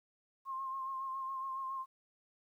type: tone with vibrato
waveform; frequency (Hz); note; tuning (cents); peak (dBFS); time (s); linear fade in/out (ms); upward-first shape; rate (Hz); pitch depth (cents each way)
sine; 1065; C6; +30; -37; 0.45-1.86; 50; sine; 7.2; 30
effects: 12-bit